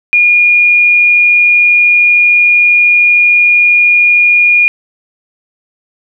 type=tone; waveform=sine; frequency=2431 Hz; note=D#7; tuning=41 cents flat; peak=-4 dBFS; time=0.13-4.68 s; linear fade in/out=0 ms; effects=none